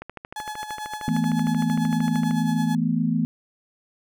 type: click train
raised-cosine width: 0.5 ms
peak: -20 dBFS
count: 31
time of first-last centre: 0.02-2.31 s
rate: 13.1 Hz
type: tone with tremolo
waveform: 35% pulse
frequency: 851 Hz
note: G#5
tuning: 42 cents sharp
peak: -27 dBFS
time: 0.36-2.75 s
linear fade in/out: 2 ms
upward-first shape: sine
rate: 9 Hz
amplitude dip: 60%
type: chord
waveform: sine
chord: E suspended fourth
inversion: none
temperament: equal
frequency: 164.81 / 220 / 246.9 Hz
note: E3 / A3 / B3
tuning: 0 / 0 / 0 cents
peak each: -24 dBFS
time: 1.08-3.25 s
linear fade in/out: 0 ms
effects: none